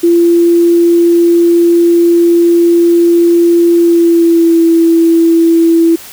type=tone with pitch glide; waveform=sine; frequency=341.8 to 332.1 Hz; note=F4 to E4; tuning=-37 to +13 cents; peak=-4 dBFS; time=0.03-5.96 s; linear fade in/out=10 ms; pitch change=-50 cents; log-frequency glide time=3.74-4.61 s; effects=white hiss -31 dBFS RMS until 6.12 s